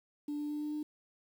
sine tone with pitch steps, 293.7 / 295.6 / 297.5 / 299.4 / 301.3 Hz, D4 / D4 / D4 / D4 / D4, 0 / +11 / +22 / +33 / +44 cents, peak -33 dBFS, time 0.28-0.83 s, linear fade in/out 5 ms, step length 110 ms, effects tanh soft clip ceiling -31 dBFS + 10-bit

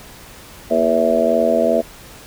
harmonic tone with a mistuned harmonic, 82.41 Hz, E2, in tune, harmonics 3 / 4 / 5 / 6 / 7 / 8, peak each -21 / -25 / -24 / -20 / -20 / -16 dBFS, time 0.7-1.82 s, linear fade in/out 20 ms, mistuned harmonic 3, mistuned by -86 cents, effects pink hiss -40 dBFS RMS until 2.26 s

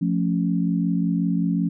sine chord, F augmented, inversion none, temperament equal, 174.61 / 220 / 277.2 Hz, F3 / A3 / C#4, 0 / 0 / 0 cents, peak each -21 / -26 / -25 dBFS, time 0.01-1.69 s, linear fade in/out 10 ms, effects none

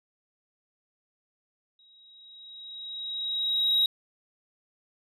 sine tone with exponential growth, 3818 Hz, A#7, 41 cents sharp, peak -17 dBFS, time 1.79-3.86 s, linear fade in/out 2 ms, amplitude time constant 450 ms, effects tanh soft clip ceiling -18 dBFS

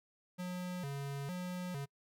square tone with vibrato, 158.9 Hz, D#3, 37 cents sharp, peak -39 dBFS, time 0.38-1.86 s, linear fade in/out 20 ms, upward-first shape square, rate 1.1 Hz, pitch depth 220 cents each way, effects noise-tail reverb RT60 0.1 s tail -26 dB re dry

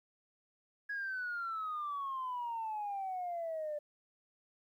sine exponential sweep, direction down, 1673 to 587.3 Hz, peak -35 dBFS, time 0.89-3.79 s, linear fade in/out 10 ms, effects tanh soft clip ceiling -32 dBFS + 12-bit

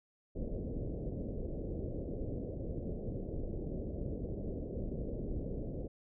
pink low-pass noise, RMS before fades -39 dBFS, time 0.35-5.88 s, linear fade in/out 10 ms, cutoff 570 Hz, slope 48 dB/octave, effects none

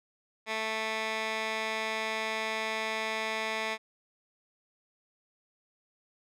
15% pulse tone with band-pass filter, 220 Hz, A3, in tune, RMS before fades -33 dBFS, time 0.46-3.78 s, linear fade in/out 50 ms, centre 2200 Hz, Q 1, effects none

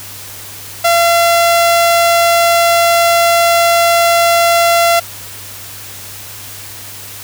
sawtooth tone, 682 Hz, F5, 41 cents flat, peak -4 dBFS, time 0.84-5 s, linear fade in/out 10 ms, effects added 100 Hz sine -38 dBFS peak until 7.23 s + white hiss -30 dBFS RMS until 7.23 s

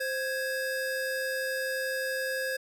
square tone pair together, 523.2 / 1661.2 Hz, C5 / G#6, 0 / 0 cents, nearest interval octave + minor sixth, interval 2000 cents, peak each -33 / -33 dBFS, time 0-2.57 s, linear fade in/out 10 ms, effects none

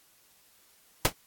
pink noise with exponential decay, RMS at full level -17 dBFS, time 1.05-1.13 s, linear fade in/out 1 ms, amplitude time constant 17 ms, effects white hiss -62 dBFS RMS until 1.26 s + AAC 64 kbps

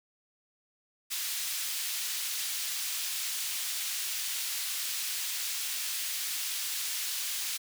pink high-pass noise, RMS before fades -34 dBFS, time 1.1-7.58 s, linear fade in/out 20 ms, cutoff 3100 Hz, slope 12 dB/octave, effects none

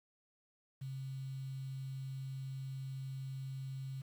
sine tone with quantisation, 133.6 Hz, C3, 36 cents sharp, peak -40 dBFS, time 0.81-4.02 s, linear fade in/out 10 ms, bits 10, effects none

